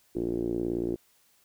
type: tone with low-pass filter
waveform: 5% pulse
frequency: 58.27 Hz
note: A#1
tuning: in tune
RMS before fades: -30 dBFS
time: 0.15-0.96 s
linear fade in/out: 10 ms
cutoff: 350 Hz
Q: 5.1
effects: white hiss -65 dBFS RMS until 1.44 s